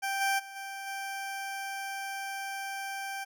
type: tone with level steps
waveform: 20% pulse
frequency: 784 Hz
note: G5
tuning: in tune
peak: -25 / -21 / -38 / -33 / -30 dBFS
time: 0.02-3.25 s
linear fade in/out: 20 ms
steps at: 0.2 / 0.38 / 0.55 / 0.86 s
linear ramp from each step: 20 ms
effects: none